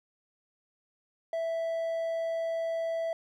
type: tone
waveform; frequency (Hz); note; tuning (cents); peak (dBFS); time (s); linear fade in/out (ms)
triangle; 659.3; E5; 0; -27; 1.33-3.13; 2
effects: none